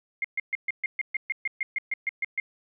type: tone bursts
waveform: sine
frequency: 2124 Hz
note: C7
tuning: 25 cents sharp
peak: -24 dBFS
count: 15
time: 0.22-2.4 s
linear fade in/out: 2 ms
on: 24 ms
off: 130 ms
effects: none